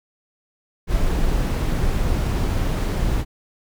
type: noise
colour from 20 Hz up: brown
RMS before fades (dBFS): -20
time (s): 0.87-3.25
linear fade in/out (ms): 50
effects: none